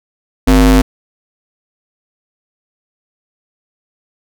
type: ring-modulated tone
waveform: square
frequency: 106 Hz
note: G#2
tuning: 36 cents sharp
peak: -3 dBFS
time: 0.47-0.82 s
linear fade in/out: 10 ms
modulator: 155 Hz
effects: none